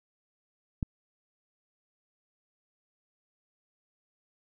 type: click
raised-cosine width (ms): 5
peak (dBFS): -17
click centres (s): 0.828
effects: none